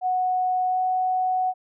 sine tone with pitch glide, 737 to 741.7 Hz, F#5 to F#5, -7 to +4 cents, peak -20 dBFS, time 0.01-1.54 s, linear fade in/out 50 ms, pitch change +11 cents, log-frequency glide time 0.67-0.79 s, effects none

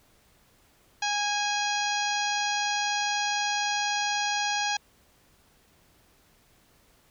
harmonic tone with a mistuned harmonic, 823 Hz, G#5, 16 cents flat, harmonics 1 / 2 / 3 / 4 / 5 / 6 / 7 / 8, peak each -29 / -32 / -34 / -35 / -36 / -37 / -37 / -38 dBFS, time 1.02-4.77 s, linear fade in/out 5 ms, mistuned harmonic 3, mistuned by +28 cents, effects pink hiss -62 dBFS RMS until 7.1 s

